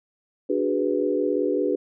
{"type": "chord", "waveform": "sine", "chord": "G# half-diminished seventh", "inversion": "second", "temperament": "equal", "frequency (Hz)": [293.7, 370, 415.3, 493.9], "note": ["D4", "F#4", "G#4", "B4"], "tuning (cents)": [0, 0, 0, 0], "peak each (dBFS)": -26, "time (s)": [0.49, 1.76], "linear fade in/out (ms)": 10, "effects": []}